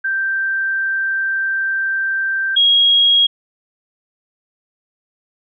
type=tone pair in turn; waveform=sine; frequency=1568 / 3288 Hz; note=G6 / G#7; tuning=0 / -18 cents; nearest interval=octave + minor second; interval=1282 cents; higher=second; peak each=-16 / -9 dBFS; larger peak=second; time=0.04-2.56 / 2.56-3.27 s; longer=first; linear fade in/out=10 ms; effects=none